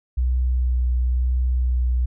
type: tone with vibrato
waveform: sine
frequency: 62.2 Hz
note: B1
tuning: 13 cents sharp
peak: -17 dBFS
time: 0.17-2.06 s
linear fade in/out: 10 ms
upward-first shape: sine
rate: 1 Hz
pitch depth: 15 cents each way
effects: none